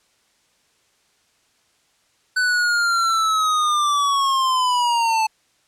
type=linear sweep; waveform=square; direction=down; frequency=1505 to 871 Hz; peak=-17 dBFS; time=2.36-5.27 s; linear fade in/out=10 ms; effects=white hiss -62 dBFS RMS until 5.67 s + low-pass 8000 Hz 12 dB/octave